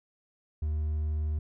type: tone with hard clipping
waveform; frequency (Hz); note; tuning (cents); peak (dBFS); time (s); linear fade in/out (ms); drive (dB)
triangle; 76.6; D#2; -27; -28; 0.62-1.39; 5; 5
effects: none